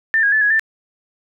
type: tone with pitch steps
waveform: sine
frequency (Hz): 1788 / 1641 / 1742 / 1670 / 1777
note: A6 / G#6 / A6 / G#6 / A6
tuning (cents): +27 / -21 / -18 / +9 / +17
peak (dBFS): -12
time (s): 0.14-0.595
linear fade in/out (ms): 0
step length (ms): 91
effects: none